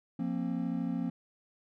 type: chord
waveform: triangle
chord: F suspended fourth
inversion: none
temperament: equal with one note detuned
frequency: 174.61 / 233.1 / 266.8 Hz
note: F3 / Bb3 / C4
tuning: 0 / 0 / +34 cents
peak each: -33 dBFS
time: 0.19-1.1 s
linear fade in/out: 5 ms
effects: none